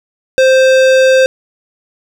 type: tone with hard clipping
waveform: sine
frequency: 523.3 Hz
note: C5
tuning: in tune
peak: -7 dBFS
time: 0.38-1.26 s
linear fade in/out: 0 ms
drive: 17 dB
effects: none